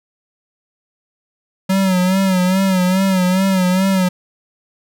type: tone with vibrato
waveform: square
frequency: 187.3 Hz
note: F#3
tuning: 21 cents sharp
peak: -13 dBFS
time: 1.69-4.09 s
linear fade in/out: 10 ms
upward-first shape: sine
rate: 2.4 Hz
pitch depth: 63 cents each way
effects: none